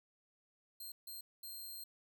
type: tone bursts at uneven times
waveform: 5% pulse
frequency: 4186 Hz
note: C8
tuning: in tune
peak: -39 dBFS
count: 3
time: 0.8-0.92 / 1.07-1.21 / 1.43-1.84 s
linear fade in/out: 5 ms
effects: none